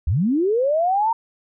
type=linear sweep; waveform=sine; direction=up; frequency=61.2 to 932.3 Hz; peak=-16 dBFS; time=0.07-1.13 s; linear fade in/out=5 ms; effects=none